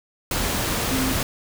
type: tone in noise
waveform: sine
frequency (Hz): 261.6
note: C4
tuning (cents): 0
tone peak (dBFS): -23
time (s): 0.91-1.13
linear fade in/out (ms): 2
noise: pink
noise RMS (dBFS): -24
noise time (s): 0.31-1.23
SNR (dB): -2
effects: none